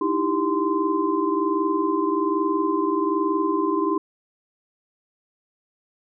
sine tone cluster, 309 / 330.2 / 394.2 / 1036 Hz, D#4 / E4 / G4 / C6, -12 / +3 / +10 / -17 cents, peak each -25 dBFS, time 0.01-3.98 s, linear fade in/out 5 ms, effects none

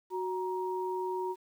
sine tone pair together, 370 / 940.5 Hz, F#4 / A#5, 0 / +15 cents, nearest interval octave + major third, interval 1615 cents, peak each -33 / -35 dBFS, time 0.1-1.36 s, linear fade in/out 50 ms, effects 10-bit

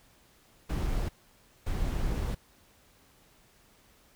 brown noise bursts at uneven times, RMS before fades -30 dBFS, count 2, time 0.69-1.09 / 1.66-2.35 s, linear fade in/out 10 ms, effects pink hiss -62 dBFS RMS until 4.15 s

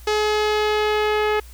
sawtooth tone with low-pass filter sweep, 424.3 Hz, G#4, 37 cents sharp, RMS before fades -20 dBFS, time 0.07-1.4 s, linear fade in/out 5 ms, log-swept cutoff 5600 to 2500 Hz, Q 1.2, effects added 60 Hz sine -39 dBFS peak until 1.53 s + white hiss -49 dBFS RMS until 1.53 s

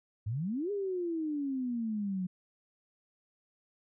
sine exponential two-way sweep, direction up then down, 98 to 415.3 to 179.6 Hz, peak -31 dBFS, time 0.26-2.27 s, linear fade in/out 10 ms, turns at 0.71 s, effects none

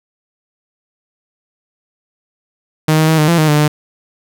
sawtooth tone with pitch steps, 155.9 / 157.3 / 159.6 / 152.4 / 169.8 / 155.5 / 149 / 150.2 Hz, D#3 / D#3 / D#3 / D#3 / F3 / D#3 / D3 / D3, +4 / +19 / +44 / -36 / -48 / -1 / +25 / +39 cents, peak -5 dBFS, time 2.88-3.68 s, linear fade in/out 5 ms, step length 100 ms, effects none

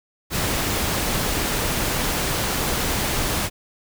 pink noise, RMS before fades -23 dBFS, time 0.3-3.5 s, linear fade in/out 50 ms, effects none

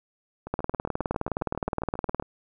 two click trains, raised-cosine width 1 ms, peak -22 / -12 dBFS, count 14 / 33, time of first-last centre 0.47-2.224 / 0.54-2.198 s, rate 7.41 / 19.3 Hz, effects none

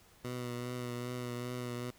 15% pulse tone with vibrato, 122.8 Hz, B2, 9 cents flat, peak -31 dBFS, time 0.24-1.91 s, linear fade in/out 10 ms, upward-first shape triangle, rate 2.5 Hz, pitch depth 29 cents each way, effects pink hiss -62 dBFS RMS until 1.98 s

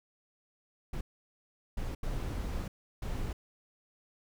brown noise bursts at uneven times, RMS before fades -35 dBFS, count 4, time 0.93-1.01 / 1.77-1.95 / 2.03-2.68 / 3.02-3.33 s, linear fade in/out 5 ms, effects none

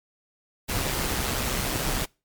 pink noise with amplitude modulation, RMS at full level -25 dBFS, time 0.68-2.06 s, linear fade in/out 20 ms, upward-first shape sine, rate 130 Hz, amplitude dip 45%, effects noise-tail reverb RT60 0.3 s tail -26 dB re dry + MP3 96 kbps

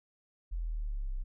sine exponential sweep, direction down, 43.65 to 30.87 Hz, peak -32 dBFS, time 0.51-1.24 s, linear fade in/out 20 ms, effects none

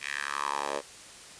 10% pulse tone with high-pass filter sweep, 71.1 Hz, C#2, 45 cents sharp, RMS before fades -33 dBFS, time 0-0.82 s, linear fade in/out 50 ms, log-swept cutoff 2300 to 550 Hz, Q 3.7, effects white hiss -48 dBFS RMS until 1.39 s + resampled to 22050 Hz

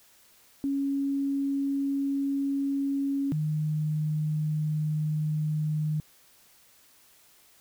sine tone pair in turn, 277.2 / 153.17 Hz, C#4 / D#3, 0 / -27 cents, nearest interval minor seventh, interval 1027 cents, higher first, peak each -25 dBFS, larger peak neither, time 0.64-3.32 / 3.32-6 s, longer neither, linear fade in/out 0 ms, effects white hiss -59 dBFS RMS until 7.6 s

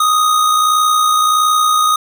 square tone with amplitude modulation, 1244.5 Hz, D#6, in tune, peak -9 dBFS, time 0-1.96 s, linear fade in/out 5 ms, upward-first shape sine, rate 61.5 Hz, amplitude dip 40%, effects none

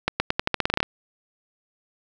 accelerating click train, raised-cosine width 0.3 ms, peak -4 dBFS, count 13, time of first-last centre 0.08-0.83 s, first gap 120 ms, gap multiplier 0.87, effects none

